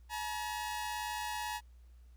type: tone pair together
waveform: sawtooth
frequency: 854 / 952 Hz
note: G#5 / A#5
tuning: +48 / +36 cents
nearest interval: major second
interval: 188 cents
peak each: -35 / -36 dBFS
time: 0.09-1.61 s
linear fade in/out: 50 ms
effects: added 60 Hz sine -54 dBFS peak until 2.16 s + pink hiss -75 dBFS RMS until 2.16 s